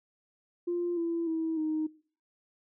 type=tone with pitch steps; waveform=sine; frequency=348.6 / 335.8 / 323.4 / 311.5 Hz; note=F4 / E4 / E4 / D#4; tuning=-3 / +32 / -33 / +2 cents; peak=-27 dBFS; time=0.67-1.87 s; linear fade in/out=10 ms; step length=300 ms; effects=noise-tail reverb RT60 0.4 s tail -20 dB re dry + tanh soft clip ceiling -23 dBFS